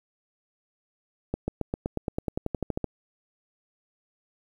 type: accelerating click train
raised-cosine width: 2 ms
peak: -14 dBFS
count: 16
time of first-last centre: 1.34-2.843 s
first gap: 140 ms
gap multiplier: 0.95
effects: 9-bit